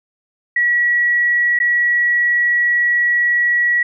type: tone with dropouts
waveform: sine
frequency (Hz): 1927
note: B6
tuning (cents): -43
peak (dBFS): -12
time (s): 0.56-3.83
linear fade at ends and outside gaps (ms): 5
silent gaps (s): 1.59-1.6
effects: none